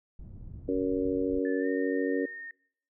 pink low-pass noise, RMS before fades -44 dBFS, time 0.19-1.39 s, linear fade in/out 5 ms, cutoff 150 Hz, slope 12 dB/octave
harmonic tone, 93.5 Hz, F#2, 19 cents sharp, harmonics 3 / 4 / 5 / 6, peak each -29 / -33 / -30 / -38 dBFS, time 0.68-2.26 s, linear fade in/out 10 ms
sine tone with pitch glide, 1747 to 1837 Hz, A6 to A#6, -13 to -26 cents, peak -39 dBFS, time 1.45-2.51 s, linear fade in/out 2 ms, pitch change +87 cents, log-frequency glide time 1.59-1.68 s
effects noise-tail reverb RT60 0.7 s tail -25 dB re dry

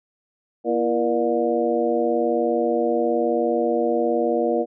harmonic tone with a mistuned harmonic, 119 Hz, A#2, 36 cents sharp, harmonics 2 / 3 / 4 / 5 / 6, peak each -27 / -24 / -22 / -25 / -27 dBFS, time 0.64-4.66 s, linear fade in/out 50 ms, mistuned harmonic 3, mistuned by -100 cents, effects none

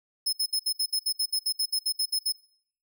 sawtooth tone bursts, 5180 Hz, E8, 31 cents flat, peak -21 dBFS, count 16, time 0.26-2.324 s, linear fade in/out 10 ms, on 69 ms, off 64 ms, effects noise-tail reverb RT60 0.6 s tail -23 dB re dry

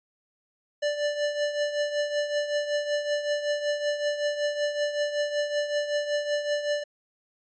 square tone with tremolo, 587.3 Hz, D5, in tune, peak -23 dBFS, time 0.82-6.84 s, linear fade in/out 10 ms, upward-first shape triangle, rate 5.3 Hz, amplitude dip 70%, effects resampled to 16000 Hz

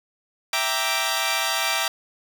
10% pulse chord, E half-diminished seventh, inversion none, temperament equal, 659.3 / 784 / 932.3 / 1174.7 Hz, E5 / G5 / Bb5 / D6, 0 / 0 / 0 / 0 cents, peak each -19 dBFS, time 0.53-1.88 s, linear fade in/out 2 ms, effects none

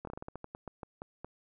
slowing click train, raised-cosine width 1 ms, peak -27 dBFS, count 14, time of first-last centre 0.05-1.246 s, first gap 23 ms, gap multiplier 1.21, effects none

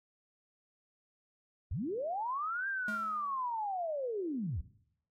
sine linear two-way sweep, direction up then down, 58 to 1611 to 58 Hz, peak -33 dBFS, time 1.71-4.61 s, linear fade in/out 5 ms, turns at 2.68 s
square tone with exponential decay, 213.4 Hz, G#3, 47 cents sharp, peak -38 dBFS, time 2.88-3.44 s, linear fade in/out 2 ms, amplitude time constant 120 ms
effects noise-tail reverb RT60 0.7 s tail -17 dB re dry + AAC 48 kbps

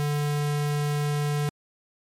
square tone, 146.83 Hz, D3, in tune, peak -24 dBFS, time 0-1.49 s, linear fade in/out 0 ms, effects MP3 64 kbps

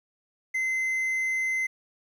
triangle tone, 2060 Hz, C7, 28 cents flat, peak -23 dBFS, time 0.54-1.67 s, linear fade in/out 10 ms, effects 10-bit

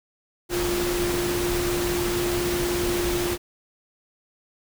sine tone in noise, 351.3 Hz, F4, 10 cents sharp, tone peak -24 dBFS, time 0.49-3.38 s, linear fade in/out 50 ms, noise pink, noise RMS -28 dBFS, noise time 0.49-3.38 s, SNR +1 dB, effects none

